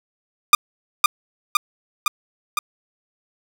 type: tone with echo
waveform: sawtooth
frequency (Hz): 1211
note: D#6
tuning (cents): -47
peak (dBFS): -3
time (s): 0.53-0.55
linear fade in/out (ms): 2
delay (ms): 510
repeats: 4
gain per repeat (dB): -3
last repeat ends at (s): 2.59
effects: none